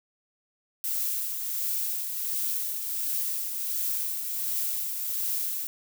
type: noise with tremolo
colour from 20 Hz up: violet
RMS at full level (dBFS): -28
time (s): 0.84-5.67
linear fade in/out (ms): 0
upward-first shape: triangle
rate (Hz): 1.4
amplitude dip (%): 45
effects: none